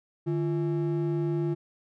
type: ring-modulated tone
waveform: triangle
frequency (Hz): 246.9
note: B3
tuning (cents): 0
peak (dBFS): -20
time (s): 0.26-1.55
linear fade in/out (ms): 20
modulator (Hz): 96.5
effects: none